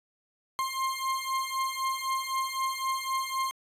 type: beating tone pair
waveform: 40% pulse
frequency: 1057 / 1060.9 Hz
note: C6 / C6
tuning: +17 / +24 cents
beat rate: 3.9 Hz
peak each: -31 dBFS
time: 0.59-3.51 s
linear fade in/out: 0 ms
effects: resampled to 32000 Hz